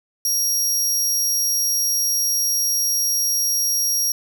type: tone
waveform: 25% pulse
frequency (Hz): 5640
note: F8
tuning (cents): +16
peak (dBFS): -13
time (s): 0.25-4.12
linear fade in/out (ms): 2
effects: none